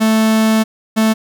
45% pulse tone pair in turn, 220 / 220 Hz, A3 / A3, 0 / 0 cents, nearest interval unison, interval 0 cents, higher neither, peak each -10 dBFS, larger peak neither, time 0-0.64 / 0.96-1.14 s, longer first, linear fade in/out 20 ms, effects none

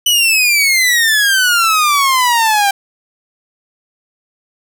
sawtooth exponential sweep, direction down, 2995 to 784 Hz, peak -6 dBFS, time 0.06-2.71 s, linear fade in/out 5 ms, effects none

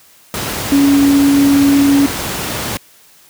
sine tone in noise, 280.6 Hz, C#4, 21 cents sharp, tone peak -7 dBFS, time 0.72-2.06 s, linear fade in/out 0 ms, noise pink, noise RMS -20 dBFS, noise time 0.34-2.77 s, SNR +10 dB, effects white hiss -46 dBFS RMS until 3.29 s + high-pass 80 Hz 12 dB/octave

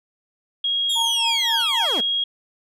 sine tone, 3282 Hz, G#7, 21 cents flat, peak -19 dBFS, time 0.64-2.24 s, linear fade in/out 5 ms
20% pulse linear sweep, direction down, 3730 to 187.4 Hz, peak -20 dBFS, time 0.89-2.01 s, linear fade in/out 10 ms
sine tone with tremolo, 916 Hz, A#5, 31 cents flat, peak -22 dBFS, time 0.95-1.87 s, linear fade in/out 20 ms, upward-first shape triangle, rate 3.8 Hz, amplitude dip 95%
white noise with exponential decay, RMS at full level -36 dBFS, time 1.6-1.71 s, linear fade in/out 5 ms, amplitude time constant 22 ms
effects resampled to 32000 Hz

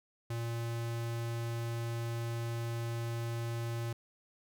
square tone, 116.54 Hz, A#2, in tune, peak -35 dBFS, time 0.3-3.93 s, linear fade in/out 5 ms, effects none

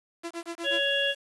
sawtooth tone with tremolo, 338.2 Hz, E4, 44 cents sharp, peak -28 dBFS, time 0.23-0.83 s, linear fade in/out 20 ms, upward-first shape sine, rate 8.2 Hz, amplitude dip 100%
harmonic tone, 558 Hz, C#5, 11 cents sharp, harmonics 1 / 3 / 5 / 6, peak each -29 / -29 / -29 / -29 dBFS, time 0.63-1.15 s, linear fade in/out 50 ms
effects resampled to 24000 Hz + 8-bit

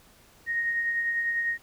sine tone with tremolo, 1864.7 Hz, A#6, in tune, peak -23 dBFS, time 0.46-1.58 s, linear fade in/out 50 ms, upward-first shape triangle, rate 10 Hz, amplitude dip 40%, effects pink hiss -57 dBFS RMS until 1.62 s

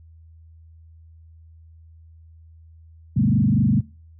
sine tone with frequency modulation, 170.9 Hz, F3, 37 cents flat, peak -15 dBFS, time 3.16-3.81 s, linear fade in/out 10 ms, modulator 24.3 Hz, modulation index 2.8, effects noise-tail reverb RT60 0.4 s tail -24 dB re dry + added 81 Hz sine -45 dBFS peak until 4.19 s

